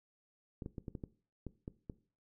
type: clicks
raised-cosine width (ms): 3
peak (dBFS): -29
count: 9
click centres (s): 0.622 / 0.661 / 0.782 / 0.882 / 0.952 / 1.038 / 1.467 / 1.679 / 1.898
effects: noise-tail reverb RT60 0.4 s tail -18 dB re dry